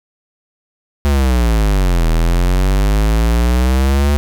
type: exponential two-way sweep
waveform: square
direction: down then up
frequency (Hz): 73.42 to 40.16 to 73.42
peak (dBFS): -11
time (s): 1.05-4.17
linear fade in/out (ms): 0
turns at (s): 2.09
effects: none